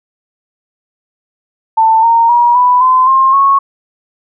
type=tone with pitch steps; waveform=sine; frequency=891 / 923 / 956.1 / 990.3 / 1025.9 / 1062.6 / 1100.8 Hz; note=A5 / A#5 / A#5 / B5 / C6 / C6 / C#6; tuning=+22 / -17 / +44 / +4 / -34 / +26 / -12 cents; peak=-5 dBFS; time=1.77-3.59 s; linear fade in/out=10 ms; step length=260 ms; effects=none